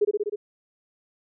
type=tone with echo; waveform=sine; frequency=415.2 Hz; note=G#4; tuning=in tune; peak=-16 dBFS; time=0.01-0.05 s; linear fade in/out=10 ms; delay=62 ms; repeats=5; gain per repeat=-2 dB; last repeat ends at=0.36 s; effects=none